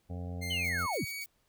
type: harmonic tone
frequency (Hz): 88.3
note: F2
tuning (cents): +20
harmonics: 1 / 2 / 3 / 5 / 6 / 7 / 8 / 9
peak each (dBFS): -37 / -43 / -47 / -51 / -53 / -54 / -55 / -56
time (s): 0.09-0.87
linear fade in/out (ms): 20
type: tone with pitch glide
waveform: sawtooth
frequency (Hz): 2103 to 2254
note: C7 to C#7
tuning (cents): +8 to +28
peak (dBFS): -34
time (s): 0.41-1.25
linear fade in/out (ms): 20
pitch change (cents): +120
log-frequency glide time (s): 0.58-1.03
type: linear sweep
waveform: sine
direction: down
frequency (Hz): 3136 to 54.7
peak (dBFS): -31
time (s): 0.5-1.05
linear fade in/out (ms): 10
type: noise bursts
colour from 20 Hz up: violet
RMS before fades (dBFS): -46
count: 5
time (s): 0.64-1.261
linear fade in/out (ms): 5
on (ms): 53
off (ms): 89
effects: pink hiss -73 dBFS RMS until 1.48 s